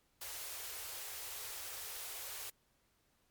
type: band-stop noise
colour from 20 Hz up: white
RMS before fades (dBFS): -45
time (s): 0.21-2.5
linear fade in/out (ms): 5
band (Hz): 110 to 360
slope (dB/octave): 48
effects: pink hiss -75 dBFS RMS until 3.3 s + MP3 96 kbps